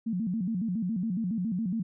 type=tone with vibrato; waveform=sine; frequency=201.8 Hz; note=G#3; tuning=49 cents flat; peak=-27 dBFS; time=0.06-1.83 s; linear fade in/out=10 ms; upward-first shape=square; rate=7.2 Hz; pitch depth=200 cents each way; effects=none